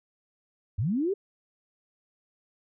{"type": "linear sweep", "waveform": "sine", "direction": "up", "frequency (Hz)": [82.1, 415.3], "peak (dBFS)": -24, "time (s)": [0.78, 1.14], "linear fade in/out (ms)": 10, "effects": []}